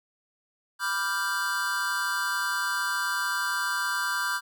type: chord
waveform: square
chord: G dominant seventh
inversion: first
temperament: equal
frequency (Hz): 987.8 / 1174.7 / 1396.9 / 1568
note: B5 / D6 / F6 / G6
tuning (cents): 0 / 0 / 0 / 0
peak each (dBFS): -35 / -34 / -33 / -30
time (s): 0.79-4.41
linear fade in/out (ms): 50
effects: none